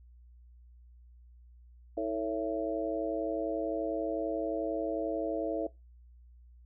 harmonic tone with a mistuned harmonic, 111.3 Hz, A2, 20 cents sharp, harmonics 3 / 4 / 5 / 6, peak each -35 / -36 / -36 / -35 dBFS, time 1.97-5.67 s, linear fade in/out 5 ms, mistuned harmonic 3, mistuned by -67 cents, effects noise-tail reverb RT60 0.2 s tail -19 dB re dry + added 60 Hz sine -53 dBFS peak until 6.65 s

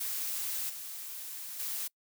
blue noise with level steps, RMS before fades -35 / -42 / -36 dBFS, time 0-1.88 s, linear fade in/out 10 ms, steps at 0.69 / 1.59 s, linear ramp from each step 10 ms, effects noise-tail reverb RT60 0.1 s tail -25 dB re dry

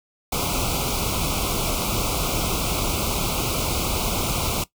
pink band-stop noise, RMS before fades -24 dBFS, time 0.32-4.64 s, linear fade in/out 5 ms, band 1400 to 2200 Hz, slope 96 dB/octave, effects noise-tail reverb RT60 0.1 s tail -17 dB re dry

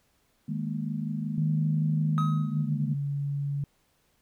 sine chord, D# suspended fourth, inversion none, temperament equal, 155.56 / 207.7 / 233.1 Hz, D#3 / G#3 / A#3, 0 / 0 / 0 cents, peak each -32 / -33 / -34 dBFS, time 0.48-2.95 s, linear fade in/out 10 ms
sine tone with pitch glide, 155.56 to 141.83 Hz, D#3 to C#3, 0 to +40 cents, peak -27 dBFS, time 1.38-3.64 s, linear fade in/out 2 ms, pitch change -160 cents, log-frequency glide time 2.28-2.98 s
triangle tone with exponential decay, 1266 Hz, D#6, 30 cents sharp, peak -24 dBFS, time 2.18-2.69 s, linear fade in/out 0 ms, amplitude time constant 110 ms
effects tanh soft clip ceiling -12 dBFS + pink hiss -69 dBFS RMS until 4.21 s

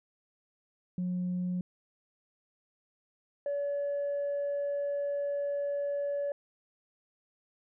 sine tone pair in turn, 180.2 / 570.1 Hz, F#3 / C#5, -45 / +48 cents, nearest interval octave + minor sixth, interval 1993 cents, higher second, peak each -28 dBFS, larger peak neither, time 0.98-1.61 / 3.46-6.32 s, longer second, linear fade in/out 2 ms, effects tanh soft clip ceiling -27 dBFS

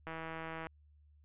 click train, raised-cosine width 0.5 ms, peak -28 dBFS, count 98, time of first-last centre 0.07-0.669 s, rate 162 Hz, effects added 74 Hz sine -61 dBFS peak until 1.24 s + resampled to 8000 Hz

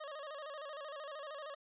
25% pulse tone with vibrato, 587.3 Hz, D5, in tune, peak -40 dBFS, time 0-1.55 s, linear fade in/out 10 ms, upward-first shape square, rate 13 Hz, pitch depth 90 cents each way, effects resampled to 8000 Hz

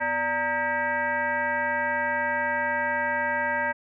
sine tone with frequency modulation, 1262 Hz, D#6, 24 cents sharp, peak -23 dBFS, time 0-3.73 s, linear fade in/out 20 ms, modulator 338 Hz, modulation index 2.2, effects none

